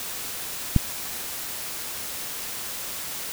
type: click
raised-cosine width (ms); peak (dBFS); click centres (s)
5; -4; 0.763
effects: white hiss -33 dBFS RMS until 3.32 s